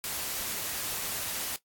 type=noise; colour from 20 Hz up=white; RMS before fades=-34 dBFS; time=0.04-1.56 s; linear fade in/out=0 ms; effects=noise-tail reverb RT60 0.1 s tail -17 dB re dry + AAC 64 kbps